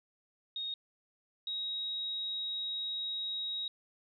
sine tone pair in turn, 3729 / 3799 Hz, A#7 / A#7, 0 / +32 cents, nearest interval unison, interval 32 cents, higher second, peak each -35 / -34 dBFS, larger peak second, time 0.56-0.74 / 1.47-3.68 s, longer second, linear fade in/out 2 ms, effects none

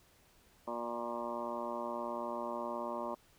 harmonic tone with a mistuned harmonic, 118.6 Hz, A#2, 30 cents sharp, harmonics 2 / 3 / 4 / 5 / 6 / 7 / 8 / 9 / 10, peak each -45 / -45 / -50 / -41 / -51 / -48 / -43 / -44 / -51 dBFS, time 0.67-3.15 s, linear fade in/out 10 ms, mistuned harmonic 6, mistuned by -21 cents, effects pink hiss -66 dBFS RMS until 3.38 s

